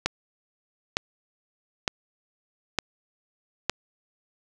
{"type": "click train", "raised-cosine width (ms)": 0.2, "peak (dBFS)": -5, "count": 5, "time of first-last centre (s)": [0.06, 3.696], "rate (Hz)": 1.1, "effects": []}